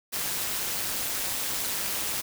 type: noise with amplitude modulation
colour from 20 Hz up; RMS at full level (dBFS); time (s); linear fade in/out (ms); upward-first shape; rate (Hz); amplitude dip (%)
white; -27; 0.12-2.22; 20; sine; 205; 70
effects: none